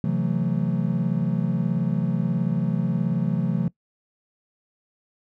triangle chord, F# half-diminished seventh, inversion second, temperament just, 133.2 / 166.5 / 185 / 222 Hz, C3 / E3 / F#3 / A3, +31 / +18 / 0 / +16 cents, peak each -25 / -23 / -24 / -26 dBFS, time 0.04-3.68 s, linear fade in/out 2 ms, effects noise-tail reverb RT60 0.1 s tail -21 dB re dry

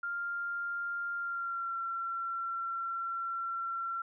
sine tone with pitch glide, 1396.9 to 1359.5 Hz, F6 to F6, 0 to -47 cents, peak -33 dBFS, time 0.03-4.02 s, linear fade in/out 5 ms, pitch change -47 cents, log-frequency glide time 1.16-1.77 s, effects none

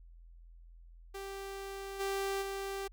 sawtooth tone with level steps, 392 Hz, G4, in tune, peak -37 / -29 / -33 dBFS, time 1.14-2.88 s, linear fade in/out 10 ms, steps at 1.99 / 2.41 s, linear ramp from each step 20 ms, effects added 42 Hz sine -52 dBFS peak until 2.92 s

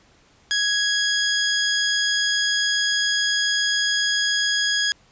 15% pulse tone, 1661.2 Hz, G#6, in tune, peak -12 dBFS, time 0.51-4.92 s, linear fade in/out 0 ms, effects pink hiss -56 dBFS RMS until 5.11 s + resampled to 16000 Hz

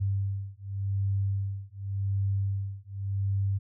sine beating tone pair, 98 / 98.88 Hz, G2 / G2, 0 / +15 cents, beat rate 0.88 Hz, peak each -30 dBFS, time 0-3.59 s, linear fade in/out 20 ms, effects none

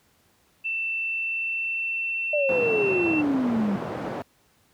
sine tone with pitch glide, 2674 to 2699 Hz, E7 to E7, +24 to +40 cents, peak -25 dBFS, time 0.64-3.22 s, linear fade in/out 20 ms, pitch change +16 cents, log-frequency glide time 1.01-2.49 s
sine exponential sweep, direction down, 607 to 193.6 Hz, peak -21 dBFS, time 2.33-3.76 s, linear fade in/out 5 ms
white band-pass noise, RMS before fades -32 dBFS, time 2.49-4.22 s, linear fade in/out 0 ms, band 110 to 670 Hz, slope 12 dB/octave
effects pink hiss -63 dBFS RMS until 4.73 s + high-pass 60 Hz 12 dB/octave

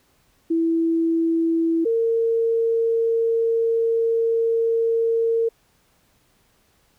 sine tone pair in turn, 329.6 / 457.2 Hz, E4 / A#4, 0 / -34 cents, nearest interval tritone, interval 566 cents, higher second, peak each -17 dBFS, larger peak neither, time 0.5-1.85 / 1.85-5.49 s, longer second, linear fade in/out 10 ms, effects pink hiss -62 dBFS RMS until 6.98 s

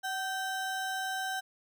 square ring-modulated tone, 1159 Hz, D6, 23 cents flat, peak -30 dBFS, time 0.03-1.41 s, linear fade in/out 20 ms, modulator 402 Hz, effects none

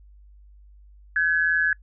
sine tone pair together, 1525 / 1689.3 Hz, G6 / G#6, -48 / +29 cents, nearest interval major second, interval 177 cents, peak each -23 / -20 dBFS, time 1.16-1.73 s, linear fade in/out 2 ms, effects noise-tail reverb RT60 0.1 s tail -26 dB re dry + added 50 Hz sine -47 dBFS peak until 1.82 s

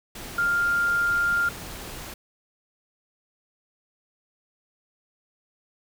sine tone in noise, 1400 Hz, F6, 4 cents sharp, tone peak -20 dBFS, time 0.38-1.49 s, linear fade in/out 5 ms, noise pink, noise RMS -38 dBFS, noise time 0.15-2.14 s, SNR +15 dB, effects none

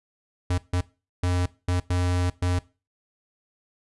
square tone bursts at uneven times, 89.4 Hz, F2, 41 cents sharp, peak -22 dBFS, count 6, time 0.5-0.58 / 0.73-0.81 / 1.23-1.46 / 1.68-1.8 / 1.9-2.3 / 2.42-2.59 s, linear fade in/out 5 ms, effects noise-tail reverb RT60 0.3 s tail -19 dB re dry + resampled to 24000 Hz

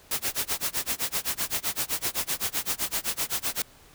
white noise with tremolo, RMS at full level -26 dBFS, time 0.11-3.62 s, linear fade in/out 2 ms, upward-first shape sine, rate 7.8 Hz, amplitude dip 100%, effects pink hiss -54 dBFS RMS until 3.94 s

